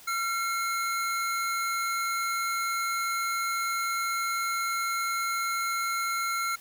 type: tone pair together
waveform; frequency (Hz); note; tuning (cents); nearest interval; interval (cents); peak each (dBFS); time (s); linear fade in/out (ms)
square; 1365 / 2159; F6 / C#7; -40 / -46; minor sixth; 794; -29 / -34; 0.07-6.56; 10
effects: white hiss -51 dBFS RMS until 6.6 s